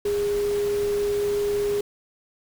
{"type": "tone in noise", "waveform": "sine", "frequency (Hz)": 409.2, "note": "G#4", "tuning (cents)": -26, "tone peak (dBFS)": -21, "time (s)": [0.05, 1.81], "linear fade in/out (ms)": 5, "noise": "pink", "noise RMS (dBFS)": -37, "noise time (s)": [0.05, 1.81], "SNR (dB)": 13, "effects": []}